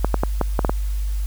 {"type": "clicks", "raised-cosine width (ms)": 1, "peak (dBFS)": -4, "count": 7, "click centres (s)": [0.046, 0.143, 0.235, 0.413, 0.592, 0.648, 0.695], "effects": ["added 50 Hz sine -20 dBFS peak until 1.26 s", "white hiss -44 dBFS RMS until 1.26 s"]}